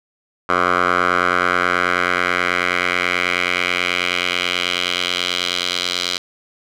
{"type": "tone with band-pass filter sweep", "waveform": "10% pulse", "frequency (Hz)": 89.3, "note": "F2", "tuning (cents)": 39, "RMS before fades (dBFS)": -19, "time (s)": [0.49, 6.18], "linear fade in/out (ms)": 5, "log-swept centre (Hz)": [1200, 4000], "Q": 2.3, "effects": []}